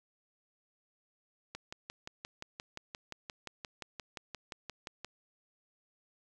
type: click train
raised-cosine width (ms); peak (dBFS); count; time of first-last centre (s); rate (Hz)
0.2; -24; 21; 1.55-5.047; 5.72
effects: none